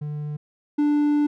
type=tone pair in turn; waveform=triangle; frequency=148.9 / 294.4 Hz; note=D3 / D4; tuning=+24 / +4 cents; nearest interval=octave; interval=1180 cents; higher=second; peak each=-25 / -15 dBFS; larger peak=second; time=0.01-0.37 / 0.78-1.27 s; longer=second; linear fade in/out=10 ms; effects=none